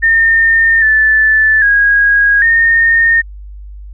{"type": "tone with pitch steps", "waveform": "sine", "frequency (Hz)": [1818, 1751, 1644, 1833], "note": ["A#6", "A6", "G#6", "A#6"], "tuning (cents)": [-44, -9, -18, -30], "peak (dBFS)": -6, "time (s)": [0.02, 3.22], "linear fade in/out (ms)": 20, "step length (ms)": 800, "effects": ["added 50 Hz sine -27 dBFS peak until 3.93 s"]}